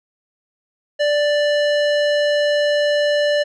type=tone with low-pass filter; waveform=square; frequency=587.3 Hz; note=D5; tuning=in tune; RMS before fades=-17 dBFS; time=0.99-3.44 s; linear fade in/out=20 ms; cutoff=4000 Hz; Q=1.1; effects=none